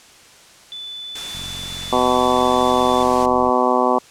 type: tone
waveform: sine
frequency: 3491 Hz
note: A7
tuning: 14 cents flat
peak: -29 dBFS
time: 0.72-3.03 s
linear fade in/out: 0 ms
type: noise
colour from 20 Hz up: white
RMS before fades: -31 dBFS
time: 1.15-3.26 s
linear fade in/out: 5 ms
type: click train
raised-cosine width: 5 ms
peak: -25 dBFS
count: 98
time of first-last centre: 1.35-3.491 s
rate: 45.3 Hz
type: harmonic tone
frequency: 125.6 Hz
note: B2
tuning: 30 cents sharp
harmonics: 2 / 3 / 4 / 5 / 6 / 7 / 8 / 9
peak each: -22 / -22 / -22 / -22 / -22 / -22 / -22 / -22 dBFS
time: 1.92-3.99 s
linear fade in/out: 10 ms
effects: white hiss -46 dBFS RMS until 4.1 s + low-pass 8000 Hz 12 dB/octave